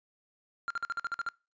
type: tone bursts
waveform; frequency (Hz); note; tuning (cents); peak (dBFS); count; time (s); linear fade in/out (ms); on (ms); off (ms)
triangle; 1388; F6; -11; -28; 9; 0.68-1.288; 0; 24; 49
effects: noise-tail reverb RT60 0.3 s tail -24 dB re dry + resampled to 16000 Hz